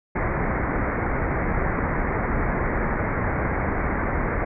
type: low-pass noise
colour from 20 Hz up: pink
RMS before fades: -24 dBFS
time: 0.15-4.45 s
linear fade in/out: 10 ms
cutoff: 2200 Hz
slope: 96 dB/octave
effects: none